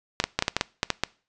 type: clicks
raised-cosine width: 0.2 ms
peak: -4 dBFS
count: 10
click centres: 0.201 / 0.24 / 0.39 / 0.424 / 0.481 / 0.566 / 0.611 / 0.831 / 0.903 / 1.036 s
effects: noise-tail reverb RT60 0.4 s tail -23 dB re dry + resampled to 22050 Hz